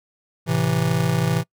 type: chord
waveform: square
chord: A minor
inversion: none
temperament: just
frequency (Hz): 110 / 132 / 165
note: A2 / C3 / E3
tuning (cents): 0 / +16 / +2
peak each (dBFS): -26 / -23 / -22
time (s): 0.46-1.44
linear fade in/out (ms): 50
effects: noise-tail reverb RT60 0.1 s tail -25 dB re dry